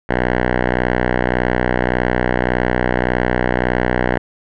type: tone with low-pass filter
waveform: 5% pulse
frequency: 61.74 Hz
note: B1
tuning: in tune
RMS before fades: -17 dBFS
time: 0.09-4.18 s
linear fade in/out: 5 ms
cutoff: 1700 Hz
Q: 2
effects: none

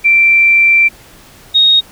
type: tone pair in turn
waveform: sine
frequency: 2349 / 3738 Hz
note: D7 / A#7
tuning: 0 / +4 cents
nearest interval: minor sixth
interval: 804 cents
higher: second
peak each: -5 dBFS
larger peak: neither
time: 0.04-0.89 / 1.54-1.81 s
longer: first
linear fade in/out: 20 ms
effects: pink hiss -40 dBFS RMS until 1.91 s

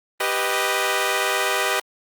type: chord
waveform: 10% pulse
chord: G augmented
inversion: none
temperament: equal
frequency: 392 / 493.9 / 622.3 Hz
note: G4 / B4 / D#5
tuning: 0 / 0 / 0 cents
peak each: -16 dBFS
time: 0.2-1.8 s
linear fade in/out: 5 ms
effects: Opus 32 kbps

